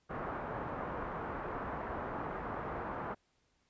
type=low-pass noise; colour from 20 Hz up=white; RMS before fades=-40 dBFS; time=0.09-3.15 s; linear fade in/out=20 ms; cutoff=1300 Hz; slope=24 dB/octave; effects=pink hiss -75 dBFS RMS until 3.69 s + resampled to 16000 Hz